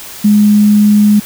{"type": "tone with quantisation", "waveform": "sine", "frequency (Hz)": 208.5, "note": "G#3", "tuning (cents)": 7, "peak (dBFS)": -4, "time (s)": [0.24, 1.2], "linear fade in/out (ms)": 10, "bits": 5, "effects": ["white hiss -29 dBFS RMS until 1.25 s"]}